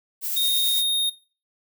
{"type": "noise with tremolo", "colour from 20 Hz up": "violet", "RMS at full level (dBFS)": -26, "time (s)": [0.21, 0.84], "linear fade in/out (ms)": 50, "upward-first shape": "sine", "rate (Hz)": 9.1, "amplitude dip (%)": 25}
{"type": "tone", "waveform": "square", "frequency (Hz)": 3704, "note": "A#7", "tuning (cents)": -12, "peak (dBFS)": -21, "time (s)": [0.36, 1.1], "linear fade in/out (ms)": 10}
{"effects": ["noise-tail reverb RT60 0.4 s tail -21 dB re dry"]}